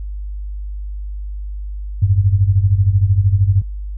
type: tone with tremolo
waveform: sine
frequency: 98 Hz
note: G2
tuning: in tune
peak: -7 dBFS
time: 2.02-3.62 s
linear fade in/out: 5 ms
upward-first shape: sine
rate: 13 Hz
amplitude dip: 75%
effects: added 50 Hz sine -23 dBFS peak until 3.97 s